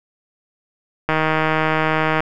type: click train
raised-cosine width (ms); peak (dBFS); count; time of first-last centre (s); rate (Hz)
0.5; -3; 176; 1.09-2.205; 157
effects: none